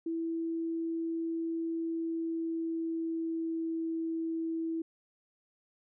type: tone with pitch glide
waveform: sine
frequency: 329.6 to 326.9 Hz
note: E4 to E4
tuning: 0 to -14 cents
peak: -31 dBFS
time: 0.06-4.82 s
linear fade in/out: 5 ms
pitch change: -14 cents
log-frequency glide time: 1.73-3.87 s
effects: none